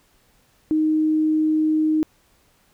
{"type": "tone", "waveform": "sine", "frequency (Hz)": 311.1, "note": "D#4", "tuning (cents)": 0, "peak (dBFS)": -16, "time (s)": [0.71, 2.03], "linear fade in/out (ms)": 0, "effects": ["pink hiss -60 dBFS RMS until 2.73 s"]}